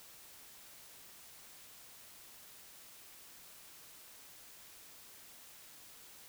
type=silence; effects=white hiss -56 dBFS RMS until 6.28 s